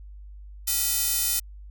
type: tone with high-pass filter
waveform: square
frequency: 277.2 Hz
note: C#4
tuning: in tune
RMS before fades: -25 dBFS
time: 0.67-1.4 s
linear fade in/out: 10 ms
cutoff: 7800 Hz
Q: 0.55
effects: added 50 Hz sine -40 dBFS peak until 1.7 s